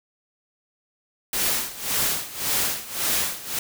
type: noise with tremolo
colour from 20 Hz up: white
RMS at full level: -22 dBFS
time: 1.33-3.59 s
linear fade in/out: 2 ms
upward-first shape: sine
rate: 1.8 Hz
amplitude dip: 85%
effects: none